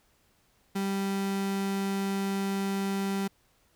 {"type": "tone", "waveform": "35% pulse", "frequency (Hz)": 196, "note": "G3", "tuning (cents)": 0, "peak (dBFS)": -26, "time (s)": [0.75, 3.28], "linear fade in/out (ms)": 10, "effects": ["pink hiss -67 dBFS RMS until 3.75 s"]}